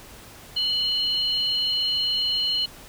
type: tone pair together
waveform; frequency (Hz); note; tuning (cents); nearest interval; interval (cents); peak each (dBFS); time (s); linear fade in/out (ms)
sine; 2971 / 4202; F#7 / C8; +6 / +7; tritone; 601; -24; 0.56-2.66; 10
effects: pink hiss -45 dBFS RMS until 2.88 s